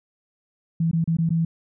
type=tone with dropouts; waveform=sine; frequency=164.81 Hz; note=E3; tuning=in tune; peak=-18 dBFS; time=0.8-1.45 s; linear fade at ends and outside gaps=5 ms; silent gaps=0.913-0.931 / 1.042-1.075 / 1.169-1.185 / 1.292-1.304 s; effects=none